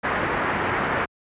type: low-pass noise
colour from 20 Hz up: white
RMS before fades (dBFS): -24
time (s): 0.03-1.06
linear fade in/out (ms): 20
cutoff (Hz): 1900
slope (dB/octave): 24
effects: high-pass 60 Hz 12 dB/octave + resampled to 8000 Hz